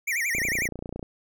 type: tone with vibrato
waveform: square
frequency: 2093 Hz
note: C7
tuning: in tune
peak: -25 dBFS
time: 0.07-0.68 s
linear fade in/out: 10 ms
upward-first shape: sine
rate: 11 Hz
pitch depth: 240 cents each way
type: click train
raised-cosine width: 2 ms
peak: -21 dBFS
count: 21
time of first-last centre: 0.35-1.028 s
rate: 29.5 Hz
effects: none